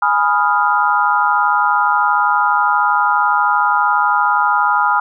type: chord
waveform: sine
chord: F half-diminished seventh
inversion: first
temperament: equal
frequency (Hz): 830.6 / 987.8 / 1244.5 / 1396.9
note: Ab5 / Cb6 / Eb6 / F6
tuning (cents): 0 / 0 / 0 / 0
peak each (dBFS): -17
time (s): 0.02-5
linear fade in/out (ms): 5
effects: none